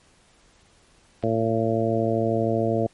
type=clicks; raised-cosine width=0.3 ms; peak=-28 / -29 dBFS; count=2; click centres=1.226 / 1.237 s
type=harmonic tone; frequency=112.8 Hz; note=A2; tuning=44 cents sharp; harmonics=1 / 2 / 3 / 4 / 5 / 6; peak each=-27 / -27 / -27 / -27 / -27 / -27 dBFS; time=1.23-2.87 s; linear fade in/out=5 ms
effects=pink hiss -58 dBFS RMS until 2.93 s + MP3 48 kbps